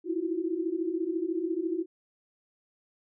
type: tone cluster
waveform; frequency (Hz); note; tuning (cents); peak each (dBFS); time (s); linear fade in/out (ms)
sine; 321.4 / 335.6 / 367.6; E4 / E4 / F#4; -44 / +31 / -11; -33 / -31 / -33; 0.04-1.86; 50
effects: none